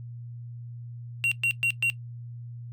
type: tone bursts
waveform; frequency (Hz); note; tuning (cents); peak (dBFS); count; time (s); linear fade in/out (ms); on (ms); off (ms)
triangle; 2751; F7; -27; -19; 4; 1.24-1.9; 0; 75; 120
effects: noise-tail reverb RT60 0.1 s tail -18 dB re dry + added 119 Hz sine -37 dBFS peak until 2.72 s